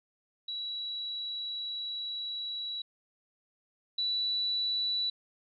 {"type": "tone pair in turn", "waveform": "sine", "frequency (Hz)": [3910, 3949], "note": ["B7", "B7"], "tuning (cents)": [-18, -1], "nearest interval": "unison", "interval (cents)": 17, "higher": "second", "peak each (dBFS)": [-34, -28], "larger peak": "second", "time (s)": [[0.48, 2.82], [3.98, 5.1]], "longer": "first", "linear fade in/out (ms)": 5, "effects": []}